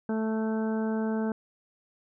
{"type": "harmonic tone", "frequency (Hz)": 220, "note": "A3", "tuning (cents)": 0, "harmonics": [1, 2, 3, 4, 5, 6, 7], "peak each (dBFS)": [-27, -33, -39, -40, -50, -47, -44], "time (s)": [0.09, 1.32], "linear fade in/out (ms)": 2, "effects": []}